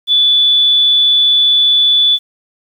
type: tone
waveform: sine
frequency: 3465 Hz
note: A7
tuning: 27 cents flat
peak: -7 dBFS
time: 0.07-2.19 s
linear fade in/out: 50 ms
effects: 7-bit